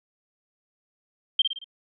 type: tone with echo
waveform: sine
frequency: 3163 Hz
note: G7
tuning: 15 cents sharp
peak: -15 dBFS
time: 1.39-1.42 s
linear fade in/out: 5 ms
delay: 56 ms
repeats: 4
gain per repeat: -6 dB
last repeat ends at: 1.644 s
effects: none